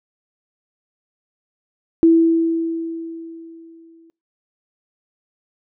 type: tone with exponential decay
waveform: sine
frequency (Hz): 329.6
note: E4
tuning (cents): 0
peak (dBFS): -7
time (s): 2.03-4.1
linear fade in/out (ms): 0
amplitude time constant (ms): 450
effects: noise-tail reverb RT60 0.3 s tail -26 dB re dry